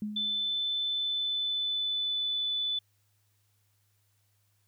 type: tone with exponential decay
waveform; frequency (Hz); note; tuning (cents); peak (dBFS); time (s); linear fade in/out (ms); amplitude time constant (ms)
sine; 210.4; G#3; +23; -29; 0.02-0.62; 2; 130
type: tone with pitch glide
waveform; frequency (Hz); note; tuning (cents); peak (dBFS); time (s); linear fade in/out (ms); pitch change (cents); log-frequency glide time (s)
sine; 3520 to 3488; A7 to A7; 0 to -16; -28; 0.16-2.79; 5; -16; 0.86-2.42
effects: added 102 Hz sine -70 dBFS peak until 4.67 s + white hiss -74 dBFS RMS until 4.67 s